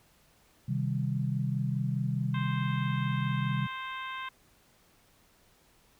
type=chord; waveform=sine; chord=C minor; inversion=none; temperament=equal; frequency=130.81 / 155.56 / 196 Hz; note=C3 / Eb3 / G3; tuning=0 / 0 / 0 cents; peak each=-30 / -33 / -34 dBFS; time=0.68-3.67 s; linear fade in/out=10 ms
type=harmonic tone; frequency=523.3 Hz; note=C5; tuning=in tune; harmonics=2 / 3 / 4 / 5 / 6 / 7; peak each=-38 / -42 / -44 / -46 / -48 / -49 dBFS; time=2.34-4.29 s; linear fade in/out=5 ms
effects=pink hiss -64 dBFS RMS until 5.99 s